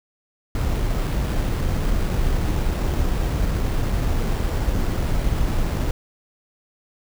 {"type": "noise with sample-and-hold", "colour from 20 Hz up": "brown", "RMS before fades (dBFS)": -21, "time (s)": [0.55, 5.91], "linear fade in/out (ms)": 2, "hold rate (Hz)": 6300, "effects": []}